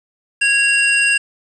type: tone pair together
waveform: square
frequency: 1650 / 2757 Hz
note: G#6 / F7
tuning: -12 / -23 cents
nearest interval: major sixth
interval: 889 cents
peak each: -18 / -14 dBFS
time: 0.41-1.18 s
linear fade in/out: 10 ms
effects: resampled to 22050 Hz + 7-bit